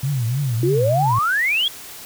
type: tone with vibrato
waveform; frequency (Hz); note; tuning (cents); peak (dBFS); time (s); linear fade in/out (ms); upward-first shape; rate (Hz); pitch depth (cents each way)
sine; 127.8; C3; -40; -18; 0.03-1.19; 5; triangle; 3.3; 260
type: exponential sweep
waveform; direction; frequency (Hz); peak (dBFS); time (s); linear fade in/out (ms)
sine; up; 329.6 to 3400; -16; 0.63-1.68; 2
effects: white hiss -37 dBFS RMS until 2.05 s